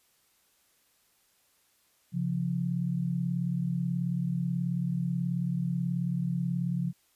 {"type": "tone pair together", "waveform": "sine", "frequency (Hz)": [136.15, 174.61], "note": ["C#3", "F3"], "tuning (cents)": [-31, 0], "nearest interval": "major third", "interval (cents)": 431, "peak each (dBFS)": [-31, -29], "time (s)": [2.12, 6.93], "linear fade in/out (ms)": 50, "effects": ["white hiss -68 dBFS RMS until 7.15 s", "resampled to 32000 Hz"]}